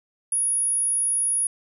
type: tone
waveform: sine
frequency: 10380 Hz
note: E9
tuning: 28 cents flat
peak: -20 dBFS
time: 0.32-1.47 s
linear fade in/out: 2 ms
effects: none